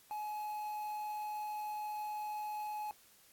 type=tone with quantisation; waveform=triangle; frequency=845 Hz; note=G#5; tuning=30 cents sharp; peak=-36 dBFS; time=0.11-2.91 s; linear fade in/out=0 ms; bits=9; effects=white hiss -64 dBFS RMS until 3.32 s + AAC 64 kbps